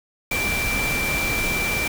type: tone in noise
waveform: sine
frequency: 2349 Hz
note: D7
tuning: in tune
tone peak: -23 dBFS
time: 0.31-1.88 s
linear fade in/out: 5 ms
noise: pink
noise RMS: -26 dBFS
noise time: 0.31-1.88 s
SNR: 0 dB
effects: none